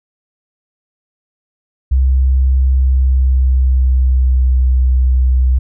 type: tone with pitch glide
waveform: sine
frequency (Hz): 65.41 to 63.66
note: C2 to C2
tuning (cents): 0 to -47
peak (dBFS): -8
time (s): 1.91-5.59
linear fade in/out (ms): 10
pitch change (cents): -47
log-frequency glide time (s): 2.73-4.56
effects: none

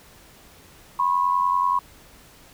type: tone pair together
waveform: sine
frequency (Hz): 991 / 1081.3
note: B5 / C#6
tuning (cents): +6 / -43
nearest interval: major second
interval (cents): 151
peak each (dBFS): -21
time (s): 0.99-1.79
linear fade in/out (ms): 5
effects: pink hiss -50 dBFS RMS until 2.53 s

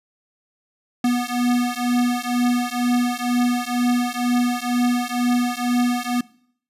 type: beating tone pair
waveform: square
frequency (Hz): 243.4 / 245.5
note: B3 / B3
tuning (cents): -25 / -10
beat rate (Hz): 2.1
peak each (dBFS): -22 / -22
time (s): 1.04-6.21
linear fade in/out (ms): 5
effects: noise-tail reverb RT60 0.6 s tail -21 dB re dry + resampled to 32000 Hz

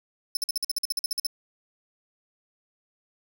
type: tone bursts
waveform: sawtooth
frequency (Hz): 5274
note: E8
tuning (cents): 0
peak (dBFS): -21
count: 14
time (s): 0.35-1.267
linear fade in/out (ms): 2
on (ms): 20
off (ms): 49
effects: none

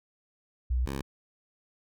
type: tone pair in turn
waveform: sine / 10% pulse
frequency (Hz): 62 / 68.46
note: B1 / C#2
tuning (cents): +7 / -21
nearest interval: major second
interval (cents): 172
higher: second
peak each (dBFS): -24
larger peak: neither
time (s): 0.7-0.86 / 0.86-1.02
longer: neither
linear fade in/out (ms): 10
effects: none

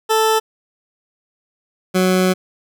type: tone pair in turn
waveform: 20% pulse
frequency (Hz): 440 / 185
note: A4 / F#3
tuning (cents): 0 / 0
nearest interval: octave + minor third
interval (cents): 1500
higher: first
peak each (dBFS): -8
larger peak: neither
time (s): 0.09-0.4 / 1.94-2.34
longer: second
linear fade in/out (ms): 20
effects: none

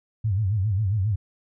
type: tone with vibrato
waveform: sine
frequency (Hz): 101.4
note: G#2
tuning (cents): -41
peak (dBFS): -20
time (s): 0.24-1.16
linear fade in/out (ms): 10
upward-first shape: sine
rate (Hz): 7.4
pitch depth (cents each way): 170
effects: none

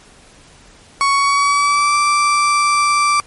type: tone with pitch glide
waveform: 35% pulse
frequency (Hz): 1113 to 1170.4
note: C#6 to D6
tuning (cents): +7 to -6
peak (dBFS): -10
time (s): 1.01-3.2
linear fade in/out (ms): 0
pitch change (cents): +87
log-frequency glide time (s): 1.13-1.97
effects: pink hiss -45 dBFS RMS until 3.26 s + MP3 48 kbps

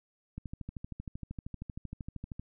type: click train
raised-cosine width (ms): 5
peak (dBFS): -27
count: 27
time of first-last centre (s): 0.38-2.396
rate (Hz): 12.9
effects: none

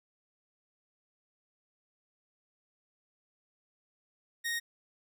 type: tone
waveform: sawtooth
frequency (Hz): 1864.7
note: A#6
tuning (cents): 0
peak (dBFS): -28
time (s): 4.44-4.6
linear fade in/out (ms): 20
effects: none

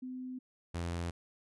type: tone pair in turn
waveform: sine / sawtooth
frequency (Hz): 255.1 / 85.55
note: C4 / F2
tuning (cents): -44 / -35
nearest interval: octave + perfect fifth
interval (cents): 1891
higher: first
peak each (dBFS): -39 / -31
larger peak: second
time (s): 0.02-0.39 / 0.74-1.11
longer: neither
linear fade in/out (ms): 10
effects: resampled to 24000 Hz

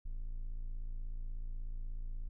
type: tone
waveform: triangle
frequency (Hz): 28.23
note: A0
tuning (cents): +45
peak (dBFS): -35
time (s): 0.05-2.29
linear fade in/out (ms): 10
effects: none

